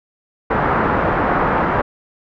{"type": "low-pass noise", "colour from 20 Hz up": "white", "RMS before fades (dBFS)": -17, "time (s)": [0.5, 1.82], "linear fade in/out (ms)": 10, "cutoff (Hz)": 1400, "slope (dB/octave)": 24, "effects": []}